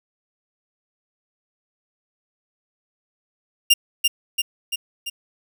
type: tone with echo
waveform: sawtooth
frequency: 2800 Hz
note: F7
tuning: 4 cents sharp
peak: -7 dBFS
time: 3.7-3.74 s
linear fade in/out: 10 ms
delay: 340 ms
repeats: 4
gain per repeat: -4 dB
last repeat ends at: 5.1 s
effects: none